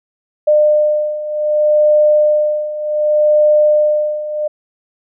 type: beating tone pair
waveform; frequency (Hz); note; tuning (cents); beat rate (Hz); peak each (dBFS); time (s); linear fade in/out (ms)
sine; 602 / 602.66; D5 / D5; +43 / +45; 0.66; -15 / -11; 0.47-4.48; 10
effects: none